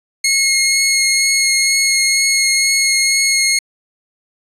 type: tone with vibrato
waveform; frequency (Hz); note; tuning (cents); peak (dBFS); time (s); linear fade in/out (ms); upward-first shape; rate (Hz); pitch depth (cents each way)
15% pulse; 2163; C#7; -43; -5; 0.24-3.59; 5; triangle; 2.1; 11
effects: resampled to 32000 Hz